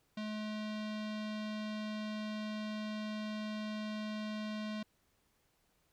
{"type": "tone with low-pass filter", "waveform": "square", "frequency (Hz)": 213.6, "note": "G#3", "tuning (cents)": 49, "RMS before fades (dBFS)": -40, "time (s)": [0.17, 4.83], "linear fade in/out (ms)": 5, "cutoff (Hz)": 4000, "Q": 1.8, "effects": ["pink hiss -75 dBFS RMS until 5.92 s"]}